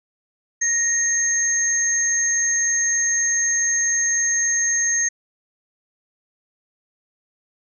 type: tone pair together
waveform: sine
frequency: 1864.7 / 6408 Hz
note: A#6 / G8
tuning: 0 / +37 cents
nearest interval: octave + major sixth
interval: 2137 cents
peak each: -24 / -18 dBFS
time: 0.61-5.09 s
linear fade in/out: 10 ms
effects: none